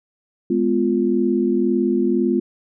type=chord; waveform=sine; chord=F diminished; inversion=first; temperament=just; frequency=209.5 / 251.4 / 349.2 Hz; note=Ab3 / Cb4 / F4; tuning=+15 / +31 / 0 cents; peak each=-21 / -20 / -19 dBFS; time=0.5-2.4 s; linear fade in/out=5 ms; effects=none